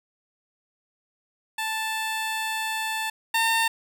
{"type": "tone pair in turn", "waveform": "15% pulse", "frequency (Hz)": [880, 906.3], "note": ["A5", "A#5"], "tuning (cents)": [0, -49], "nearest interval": "minor second", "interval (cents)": 51, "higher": "second", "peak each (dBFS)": [-20, -14], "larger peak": "second", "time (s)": [[1.58, 3.1], [3.34, 3.68]], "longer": "first", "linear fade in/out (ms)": 5, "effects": []}